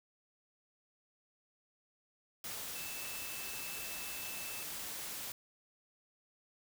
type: tone in noise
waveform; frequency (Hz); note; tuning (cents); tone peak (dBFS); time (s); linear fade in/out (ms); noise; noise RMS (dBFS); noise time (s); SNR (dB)
sine; 2637; E7; 0; -48; 2.75-4.63; 2; white; -43; 2.44-5.32; -8
effects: none